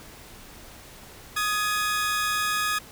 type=tone pair together; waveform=sawtooth; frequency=1244.1 / 1684 Hz; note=D#6 / G#6; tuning=-1 / +24 cents; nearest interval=perfect fourth; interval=525 cents; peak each=-22 / -24 dBFS; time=1.36-2.79 s; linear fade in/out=10 ms; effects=pink hiss -46 dBFS RMS until 2.91 s